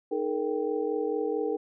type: tone cluster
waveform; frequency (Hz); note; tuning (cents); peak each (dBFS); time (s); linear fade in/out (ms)
sine; 309 / 424.2 / 468.7 / 783; D#4 / G#4 / A#4 / G5; -12 / +37 / +9 / -2; -33 / -30 / -30 / -39; 0.11-1.57; 10
effects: none